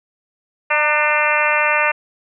harmonic tone with a mistuned harmonic, 299.2 Hz, D4, 32 cents sharp, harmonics 2 / 3 / 4 / 5 / 6 / 7 / 8 / 9, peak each -22 / -22 / -22 / -22 / -22 / -22 / -22 / -22 dBFS, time 0.7-1.92 s, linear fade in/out 10 ms, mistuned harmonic 3, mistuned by +41 cents, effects none

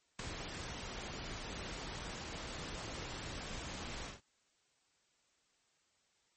pink noise with ADSR envelope, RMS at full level -38 dBFS, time 0.19-4.21 s, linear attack 4 ms, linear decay 10 ms, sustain -6 dB, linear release 160 ms, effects white hiss -75 dBFS RMS until 6.36 s + MP3 32 kbps

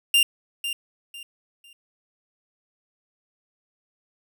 45% pulse tone with echo, 2794 Hz, F7, in tune, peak -15 dBFS, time 0.14-0.23 s, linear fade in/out 2 ms, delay 500 ms, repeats 3, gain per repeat -11 dB, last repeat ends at 1.73 s, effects none

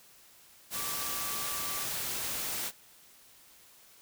sine tone in noise, 1161 Hz, D6, 20 cents flat, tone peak -42 dBFS, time 0.73-1.87 s, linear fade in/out 50 ms, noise white, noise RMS -35 dBFS, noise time 0.7-2.72 s, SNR -10 dB, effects white hiss -58 dBFS RMS until 4.01 s

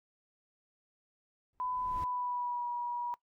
brown noise with exponential growth, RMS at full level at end -38 dBFS, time 1.53-2.04 s, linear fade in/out 1 ms, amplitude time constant 110 ms
sine tone with pitch glide, 1002 to 964 Hz, B5 to B5, +25 to -42 cents, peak -33 dBFS, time 1.6-3.14 s, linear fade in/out 0 ms, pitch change -67 cents, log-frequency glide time 1.96-2.67 s
effects noise-tail reverb RT60 0.1 s tail -20 dB re dry

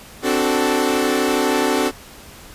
sawtooth chord, D dominant seventh, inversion third, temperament equal with one note detuned, 261.6 / 293.7 / 373 / 440 Hz, C4 / D4 / F#4 / A4, 0 / 0 / +14 / 0 cents, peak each -18 dBFS, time 0.22-1.92 s, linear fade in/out 50 ms, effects pink hiss -41 dBFS RMS until 2.54 s + resampled to 32000 Hz

